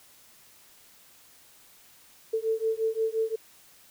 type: beating tone pair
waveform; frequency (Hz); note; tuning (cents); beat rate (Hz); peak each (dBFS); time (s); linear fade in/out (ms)
sine; 442.2 / 447.9; A4 / A4; +9 / +31; 5.7; -28; 2.33-3.36; 10
effects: white hiss -56 dBFS RMS until 3.9 s